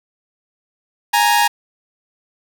sawtooth tone pair together, 830.6 / 932.3 Hz, G#5 / A#5, 0 / 0 cents, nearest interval major second, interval 200 cents, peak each -11 dBFS, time 1.13-1.48 s, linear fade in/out 10 ms, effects none

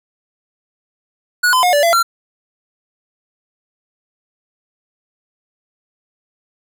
square tone with pitch steps, 1461 / 1019 / 719 / 581 / 677 / 1367 Hz, F#6 / C6 / F#5 / D5 / E5 / F6, -22 / -46 / -50 / -19 / +46 / -37 cents, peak -11 dBFS, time 1.43-2.03 s, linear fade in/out 10 ms, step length 100 ms, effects none

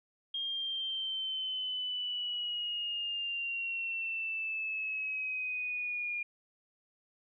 sine exponential sweep, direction down, 3231 to 2415 Hz, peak -33 dBFS, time 0.34-6.23 s, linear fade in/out 5 ms, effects none

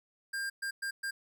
square tone bursts at uneven times, 1600 Hz, G6, 35 cents sharp, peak -34 dBFS, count 4, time 0.33-0.5 / 0.62-0.71 / 0.82-0.91 / 1.03-1.11 s, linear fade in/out 10 ms, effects none

